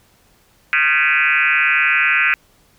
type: tone with frequency modulation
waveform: sine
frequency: 1979 Hz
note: B6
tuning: 3 cents sharp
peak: -12 dBFS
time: 0.73-2.34 s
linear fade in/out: 0 ms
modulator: 148 Hz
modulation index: 4.2
effects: pink hiss -55 dBFS RMS until 2.78 s